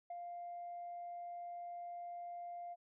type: tone with ADSR envelope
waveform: sine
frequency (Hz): 698.5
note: F5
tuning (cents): 0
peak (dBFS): -40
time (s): 0.1-2.76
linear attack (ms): 5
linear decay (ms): 36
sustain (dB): -3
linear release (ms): 37
effects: tanh soft clip ceiling -40 dBFS